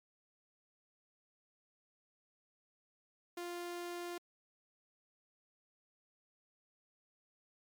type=tone; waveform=sawtooth; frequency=349.2 Hz; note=F4; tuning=in tune; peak=-37 dBFS; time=3.37-4.18 s; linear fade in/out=5 ms; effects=MP3 96 kbps